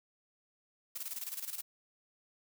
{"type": "noise with tremolo", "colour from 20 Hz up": "blue", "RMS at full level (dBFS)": -39, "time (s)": [0.95, 1.62], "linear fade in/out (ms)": 10, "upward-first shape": "square", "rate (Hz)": 19, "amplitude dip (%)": 70, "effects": []}